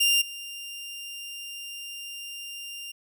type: tone with level steps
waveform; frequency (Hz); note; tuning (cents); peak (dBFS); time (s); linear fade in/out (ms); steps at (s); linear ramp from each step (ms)
sawtooth; 2794; F7; 0; -16 / -33; 0-2.92; 10; 0.21; 10
effects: none